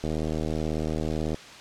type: click train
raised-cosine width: 2 ms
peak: -16 dBFS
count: 103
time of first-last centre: 0.04-1.344 s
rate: 78.2 Hz
effects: white hiss -44 dBFS RMS until 1.6 s + low-pass 5000 Hz 12 dB/octave